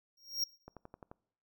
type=tone with exponential growth; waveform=square; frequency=5588 Hz; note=F8; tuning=in tune; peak=-28 dBFS; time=0.17-0.44 s; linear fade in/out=5 ms; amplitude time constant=57 ms
type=click train; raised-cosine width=1 ms; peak=-34 dBFS; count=6; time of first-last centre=0.68-1.115 s; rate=11.5 Hz
effects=noise-tail reverb RT60 0.7 s tail -24 dB re dry